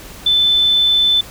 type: tone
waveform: sine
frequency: 3520 Hz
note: A7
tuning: in tune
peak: -10 dBFS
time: 0.26-1.21 s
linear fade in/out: 5 ms
effects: added 50 Hz sine -40 dBFS peak until 1.3 s + pink hiss -36 dBFS RMS until 1.3 s